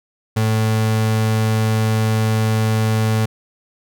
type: tone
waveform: 35% pulse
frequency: 110 Hz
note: A2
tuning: in tune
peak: -13 dBFS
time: 0.36-3.26 s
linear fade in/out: 10 ms
effects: none